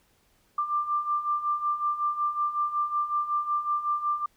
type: beating tone pair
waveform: sine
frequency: 1182 / 1187.4 Hz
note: D6 / D6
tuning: +11 / +19 cents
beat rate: 5.4 Hz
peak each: -31 / -26 dBFS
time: 0.58-4.26 s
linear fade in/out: 5 ms
effects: pink hiss -66 dBFS RMS until 4.36 s